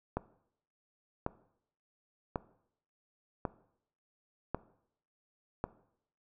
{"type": "click train", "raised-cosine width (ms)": 1, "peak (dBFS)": -18, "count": 6, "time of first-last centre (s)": [0.17, 5.64], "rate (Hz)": 0.914, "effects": ["noise-tail reverb RT60 0.7 s tail -18 dB re dry"]}